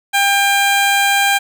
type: tone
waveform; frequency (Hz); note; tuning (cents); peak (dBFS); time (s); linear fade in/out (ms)
15% pulse; 798; G5; +31; -5; 0.13-1.39; 20
effects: none